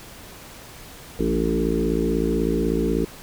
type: harmonic tone with a mistuned harmonic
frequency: 56.2 Hz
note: A1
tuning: 37 cents sharp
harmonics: 1 / 3 / 4 / 5 / 6 / 7 / 8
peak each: -27 / -27 / -27 / -27 / -27 / -27 / -27 dBFS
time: 1.19-3.05 s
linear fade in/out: 5 ms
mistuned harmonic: 5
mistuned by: +24 cents
effects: pink hiss -42 dBFS RMS until 3.22 s